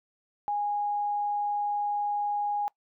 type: tone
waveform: sine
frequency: 824 Hz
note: G#5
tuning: 14 cents flat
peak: -26 dBFS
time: 0.48-2.68 s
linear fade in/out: 0 ms
effects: noise-tail reverb RT60 0.1 s tail -23 dB re dry

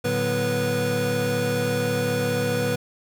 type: tone cluster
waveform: square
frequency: 110.7 / 145.4 / 184.5 / 244.9 / 489.5 Hz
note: A2 / D3 / F#3 / B3 / B4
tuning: +11 / -17 / -5 / -14 / -15 cents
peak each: -30 / -31 / -33 / -31 / -25 dBFS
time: 0.04-2.76 s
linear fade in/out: 10 ms
effects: 9-bit

